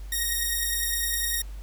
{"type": "beating tone pair", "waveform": "5% pulse", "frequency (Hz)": [1864.7, 1874.5], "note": ["A#6", "A#6"], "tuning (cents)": [0, 9], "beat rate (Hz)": 9.8, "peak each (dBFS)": [-16, -20], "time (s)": [0.12, 1.42], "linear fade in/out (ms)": 5, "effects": ["added 49 Hz sine -35 dBFS peak until 1.62 s", "pink hiss -54 dBFS RMS until 1.62 s"]}